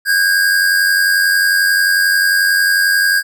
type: tone pair together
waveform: square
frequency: 1534 / 1625.2 Hz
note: G6 / G#6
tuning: -38 / -38 cents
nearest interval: minor second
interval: 100 cents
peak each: -19 / -12 dBFS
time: 0.05-3.23 s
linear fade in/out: 50 ms
effects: none